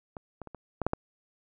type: clicks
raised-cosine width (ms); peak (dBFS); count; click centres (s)
1; -25 / -25 / -29 / -27 / -16 / -11 / -13; 7; 0.168 / 0.417 / 0.473 / 0.547 / 0.817 / 0.866 / 0.934
effects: none

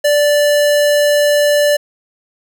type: tone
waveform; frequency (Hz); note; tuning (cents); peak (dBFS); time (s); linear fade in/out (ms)
square; 585; D5; -7; -10; 0.04-1.77; 10
effects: none

